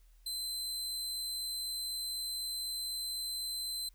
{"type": "tone", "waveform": "sawtooth", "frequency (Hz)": 4072, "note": "C8", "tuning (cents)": -48, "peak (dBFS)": -33, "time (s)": [0.26, 3.89], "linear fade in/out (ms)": 5, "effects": ["added 40 Hz sine -58 dBFS peak until 3.94 s", "white hiss -73 dBFS RMS until 3.94 s"]}